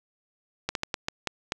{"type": "slowing click train", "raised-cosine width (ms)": 0.2, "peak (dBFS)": -10, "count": 7, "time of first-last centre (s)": [0.69, 1.521], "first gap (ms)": 62, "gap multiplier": 1.32, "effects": []}